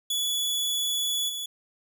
sawtooth tone with level steps, 3415 Hz, G#7, 48 cents sharp, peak -22 / -28 dBFS, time 0.1-1.46 s, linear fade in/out 5 ms, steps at 1.28 s, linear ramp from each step 20 ms, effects none

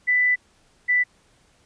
sine tone pair in turn, 1989 / 1981.5 Hz, B6 / B6, +12 / +5 cents, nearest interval unison, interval 7 cents, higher first, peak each -16 dBFS, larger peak neither, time 0.07-0.36 / 0.88-1.04 s, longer first, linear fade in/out 20 ms, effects pink hiss -60 dBFS RMS until 1.65 s + resampled to 22050 Hz

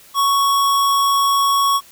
square tone, 1112 Hz, C#6, 5 cents sharp, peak -14 dBFS, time 0.14-1.81 s, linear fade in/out 50 ms, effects white hiss -46 dBFS RMS until 1.91 s

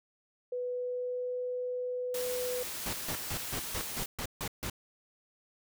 sine tone with pitch glide, 495 to 497.9 Hz, B4 to B4, +4 to +14 cents, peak -32 dBFS, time 0.52-2.63 s, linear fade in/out 5 ms, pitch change +10 cents, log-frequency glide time 0.7-1.34 s
white noise, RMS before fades -39 dBFS, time 2.14-4.06 s, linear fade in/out 5 ms
pink noise bursts, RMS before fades -36 dBFS, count 9, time 2.86-4.699 s, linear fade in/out 2 ms, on 71 ms, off 150 ms
effects none

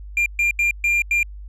triangle tone bursts at uneven times, 2393 Hz, D7, 32 cents sharp, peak -14 dBFS, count 5, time 0.17-0.26 / 0.39-0.51 / 0.59-0.71 / 0.84-1.02 / 1.11-1.23 s, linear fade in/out 2 ms, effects added 50 Hz sine -33 dBFS peak until 1.48 s + resampled to 32000 Hz

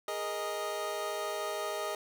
25% pulse chord, Ab suspended second, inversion none, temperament equal with one note detuned, 413.2 / 466.2 / 622.3 Hz, Ab4 / Bb4 / Eb5, -9 / 0 / 0 cents, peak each -35 / -38 / -32 dBFS, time 0.08-1.95 s, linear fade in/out 2 ms, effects none

